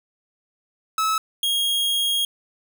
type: tone pair in turn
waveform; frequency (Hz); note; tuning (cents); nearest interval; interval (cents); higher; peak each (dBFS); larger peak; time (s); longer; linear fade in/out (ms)
45% pulse; 1297 / 3268; E6 / G#7; -28 / -29; octave + major third; 1599; second; -19; neither; 0.98-1.18 / 1.43-2.25; second; 2
effects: none